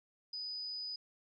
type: tone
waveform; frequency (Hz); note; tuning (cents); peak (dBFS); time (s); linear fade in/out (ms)
sine; 4978; D#8; 0; -39; 0.33-0.96; 5
effects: none